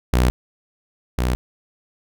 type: tone pair in turn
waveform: sawtooth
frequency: 61.74 / 61.74 Hz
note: B1 / B1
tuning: 0 / 0 cents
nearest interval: unison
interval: 0 cents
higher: neither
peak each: -10 / -14 dBFS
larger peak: first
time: 0.13-0.3 / 1.18-1.35 s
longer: neither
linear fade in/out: 0 ms
effects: none